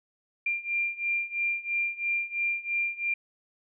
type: beating tone pair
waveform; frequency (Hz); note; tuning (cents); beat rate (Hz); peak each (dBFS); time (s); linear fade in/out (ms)
sine; 2384 / 2387; D7 / D7; +25 / +28; 3; -31 / -29; 0.46-3.14; 5
effects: none